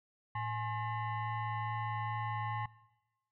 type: tone with frequency modulation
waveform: sine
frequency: 112.2 Hz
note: A2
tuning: 34 cents sharp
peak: -34 dBFS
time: 0.35-2.66 s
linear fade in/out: 5 ms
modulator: 955 Hz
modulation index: 1.4
effects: noise-tail reverb RT60 1.0 s tail -20 dB re dry